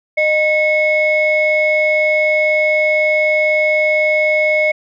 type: tone pair together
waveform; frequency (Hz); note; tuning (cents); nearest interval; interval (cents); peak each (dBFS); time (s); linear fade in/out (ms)
sine; 614 / 2189; D#5 / C#7; -23 / -22; octave + minor seventh; 2201; -13; 0.17-4.72; 10
effects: tanh soft clip ceiling -5 dBFS